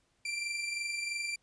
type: tone pair together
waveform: sawtooth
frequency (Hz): 2356 / 2379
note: D7 / D7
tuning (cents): +5 / +22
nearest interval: unison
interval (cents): 17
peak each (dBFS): -31 / -38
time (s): 0.25-1.36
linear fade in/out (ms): 5
effects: pink hiss -73 dBFS RMS until 1.42 s + resampled to 22050 Hz